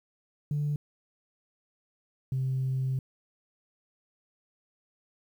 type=tone pair in turn; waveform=sine; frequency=147 / 131.42 Hz; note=D3 / C3; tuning=+2 / +8 cents; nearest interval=major second; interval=194 cents; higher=first; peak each=-25 dBFS; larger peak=neither; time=0.51-0.76 / 2.32-2.99 s; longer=second; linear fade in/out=2 ms; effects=tanh soft clip ceiling -23 dBFS + 10-bit